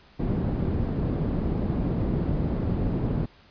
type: low-pass noise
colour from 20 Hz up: white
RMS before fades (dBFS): -26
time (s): 0.19-3.26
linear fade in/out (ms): 10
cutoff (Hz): 220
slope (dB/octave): 12
effects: pink hiss -55 dBFS RMS until 3.5 s + resampled to 11025 Hz